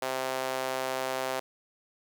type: tone with high-pass filter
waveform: sawtooth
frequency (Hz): 130.81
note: C3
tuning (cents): 0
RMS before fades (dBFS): -32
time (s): 0.02-1.4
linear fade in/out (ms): 5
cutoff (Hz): 590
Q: 1.6
effects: none